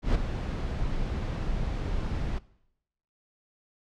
brown noise with ADSR envelope, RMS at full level -21 dBFS, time 0.02-2.39 s, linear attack 130 ms, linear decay 9 ms, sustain -9 dB, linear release 14 ms, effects noise-tail reverb RT60 0.8 s tail -21 dB re dry + low-pass 5000 Hz 12 dB/octave

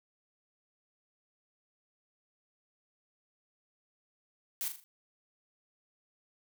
blue noise with echo, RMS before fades -35 dBFS, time 4.61-4.68 s, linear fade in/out 0 ms, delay 40 ms, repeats 4, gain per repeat -7 dB, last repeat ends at 4.84 s, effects none

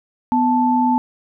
sine tone pair together, 248.5 / 878 Hz, B3 / A5, +11 / -4 cents, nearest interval octave + minor seventh, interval 2185 cents, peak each -16 dBFS, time 0.32-0.98 s, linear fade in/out 0 ms, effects none

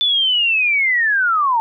sine linear sweep, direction down, 3512 to 880 Hz, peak -13 dBFS, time 0.01-1.6 s, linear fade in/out 0 ms, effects none

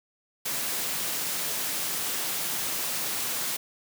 white high-pass noise, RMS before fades -30 dBFS, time 0.45-3.57 s, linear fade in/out 10 ms, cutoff 110 Hz, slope 48 dB/octave, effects none

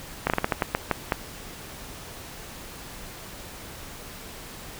slowing click train, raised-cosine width 0.5 ms, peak -6 dBFS, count 10, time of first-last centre 0.27-1.122 s, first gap 29 ms, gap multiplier 1.28, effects pink hiss -41 dBFS RMS until 4.79 s

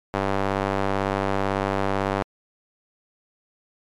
square tone with band-pass filter, 49 Hz, G1, in tune, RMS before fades -24 dBFS, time 0.14-2.23 s, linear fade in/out 0 ms, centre 810 Hz, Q 0.81, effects MP3 96 kbps

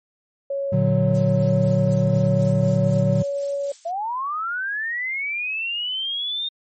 sine tone with pitch glide, 554.4 to 562.5 Hz, C#5 to C#5, 0 to +25 cents, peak -22 dBFS, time 0.5-3.72 s, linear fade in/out 5 ms, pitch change +25 cents, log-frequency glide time 2.05-2.96 s
triangle chord, Bb augmented, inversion none, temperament equal, 116.54 / 146.83 / 185 Hz, Bb2 / D3 / F#3, 0 / 0 / 0 cents, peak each -19 dBFS, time 0.72-3.23 s, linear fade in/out 10 ms
violet noise with tremolo, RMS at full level -34 dBFS, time 1.14-3.91 s, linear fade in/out 10 ms, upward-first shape sine, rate 4 Hz, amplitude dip 65%
sine linear sweep, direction up, 653 to 3675 Hz, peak -23 dBFS, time 3.85-6.49 s, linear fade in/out 10 ms
effects MP3 32 kbps

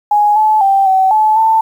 sine tone with pitch steps, 832 / 862 / 783 / 761 / 863 / 888 Hz, G#5 / A5 / G5 / F#5 / A5 / A5, +3 / -36 / -2 / +48 / -34 / +16 cents, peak -7 dBFS, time 0.11-1.61 s, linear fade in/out 5 ms, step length 250 ms, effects 7-bit

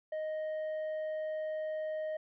triangle tone with tanh clipping, 622.3 Hz, D#5, in tune, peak -35 dBFS, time 0.12-2.17 s, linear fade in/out 5 ms, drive 9 dB, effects none

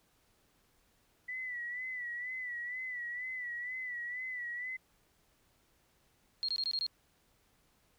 sine tone with vibrato, 1972 Hz, B6, 3 cents flat, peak -37 dBFS, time 1.28-4.77 s, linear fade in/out 10 ms, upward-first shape sine, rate 2.1 Hz, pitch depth 61 cents each way
sine tone bursts, 4249 Hz, C8, 26 cents sharp, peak -31 dBFS, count 6, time 6.43-6.865 s, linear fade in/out 0 ms, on 55 ms, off 21 ms
effects pink hiss -71 dBFS RMS until 7.98 s

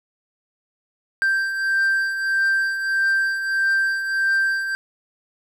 triangle beating tone pair, 1573 / 1574.6 Hz, G6 / G6, +6 / +7 cents, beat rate 1.6 Hz, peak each -25 / -17 dBFS, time 1.22-4.75 s, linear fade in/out 0 ms, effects none

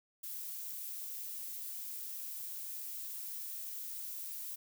violet noise, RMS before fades -43 dBFS, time 0.23-4.56 s, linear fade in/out 10 ms, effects none

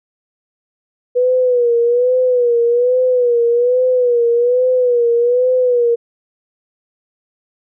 sine tone with vibrato, 488.8 Hz, B4, 18 cents flat, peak -10 dBFS, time 1.15-5.96 s, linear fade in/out 20 ms, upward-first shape sine, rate 1.2 Hz, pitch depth 72 cents each way, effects none

